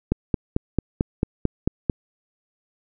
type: click train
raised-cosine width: 3 ms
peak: -6 dBFS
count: 9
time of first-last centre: 0.12-1.898 s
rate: 4.5 Hz
effects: none